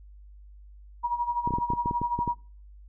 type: tone with tremolo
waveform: sine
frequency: 957 Hz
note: A#5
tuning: 45 cents sharp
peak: -22 dBFS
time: 1.03-2.35 s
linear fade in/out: 20 ms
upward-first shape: sine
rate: 12 Hz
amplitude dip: 75%
type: clicks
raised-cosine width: 3 ms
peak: -18 dBFS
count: 11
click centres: 1.475 / 1.507 / 1.538 / 1.585 / 1.703 / 1.735 / 1.859 / 1.911 / 2.016 / 2.19 / 2.277 s
effects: noise-tail reverb RT60 0.4 s tail -23 dB re dry + added 50 Hz sine -46 dBFS peak until 2.88 s